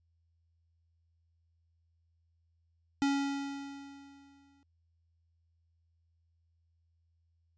square tone with exponential decay, 278.8 Hz, C#4, 10 cents sharp, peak -26 dBFS, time 3.02-4.63 s, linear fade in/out 0 ms, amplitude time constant 350 ms, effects added 83 Hz sine -70 dBFS peak until 7.57 s + resampled to 16000 Hz

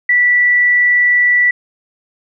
sine tone, 1961 Hz, B6, 13 cents flat, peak -8 dBFS, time 0.09-1.51 s, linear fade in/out 5 ms, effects none

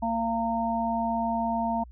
harmonic tone, 229.2 Hz, A#3, 29 cents flat, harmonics 1 / 3 / 4, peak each -29 / -29 / -29 dBFS, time 0.02-1.84 s, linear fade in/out 10 ms, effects added 60 Hz sine -44 dBFS peak until 1.91 s

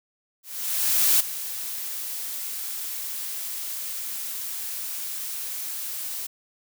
blue noise with ADSR envelope, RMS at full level -18 dBFS, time 0.43-6.27 s, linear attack 770 ms, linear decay 10 ms, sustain -14 dB, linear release 9 ms, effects none

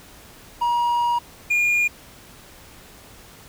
triangle tone pair in turn, 954 / 2423 Hz, A#5 / D#7, +40 / -47 cents, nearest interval octave + major third, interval 1613 cents, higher second, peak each -16 / -15 dBFS, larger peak second, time 0.61-1.19 / 1.5-1.88 s, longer first, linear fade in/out 10 ms, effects pink hiss -46 dBFS RMS until 3.48 s

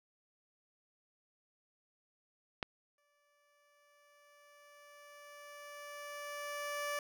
click, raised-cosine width 0.3 ms, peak -19 dBFS, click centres 2.628 s
15% pulse tone with exponential growth, 582 Hz, D5, 16 cents flat, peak -29 dBFS, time 2.98-6.99 s, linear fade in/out 2 ms, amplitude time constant 870 ms
effects none

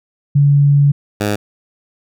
sine / 10% pulse tone pair in turn, 142.7 / 103.82 Hz, D3 / G#2, -49 / 0 cents, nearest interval tritone, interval 551 cents, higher first, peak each -7 dBFS, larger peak neither, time 0.35-0.92 / 1.2-1.36 s, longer first, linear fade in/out 10 ms, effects none

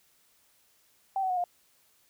sine tone with pitch steps, 776 / 752.6 / 729.9 / 707.9 Hz, G5 / F#5 / F#5 / F5, -18 / +29 / -24 / +23 cents, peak -26 dBFS, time 1.16-1.44 s, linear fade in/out 2 ms, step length 70 ms, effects white hiss -66 dBFS RMS until 2.09 s

